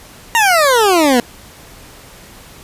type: exponential sweep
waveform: 20% pulse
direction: down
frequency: 950 to 233.1 Hz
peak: -4 dBFS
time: 0.35-1.2 s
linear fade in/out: 0 ms
effects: pink hiss -39 dBFS RMS until 2.63 s + resampled to 32000 Hz